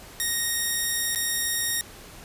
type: tone with dropouts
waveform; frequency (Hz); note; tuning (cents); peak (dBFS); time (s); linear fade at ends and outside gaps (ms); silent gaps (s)
5% pulse; 1864.7; A#6; 0; -13; 0.2-1.81; 0; 1.149-1.158
effects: pink hiss -45 dBFS RMS until 2.24 s + resampled to 32000 Hz